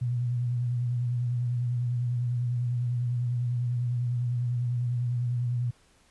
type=tone with vibrato; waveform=sine; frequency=121.8 Hz; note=B2; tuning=24 cents flat; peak=-25 dBFS; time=0.01-5.71 s; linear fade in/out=10 ms; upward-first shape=triangle; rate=10 Hz; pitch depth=46 cents each way; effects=pink hiss -62 dBFS RMS until 6.1 s + resampled to 24000 Hz